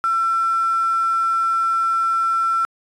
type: tone with quantisation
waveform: sine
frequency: 1345 Hz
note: E6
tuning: 34 cents sharp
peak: -16 dBFS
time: 0.04-2.65 s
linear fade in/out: 0 ms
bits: 6
effects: resampled to 24000 Hz